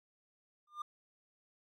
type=tone with exponential growth; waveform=triangle; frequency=1200 Hz; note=D6; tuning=37 cents sharp; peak=-33 dBFS; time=0.67-0.82 s; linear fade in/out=5 ms; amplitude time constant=32 ms; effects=none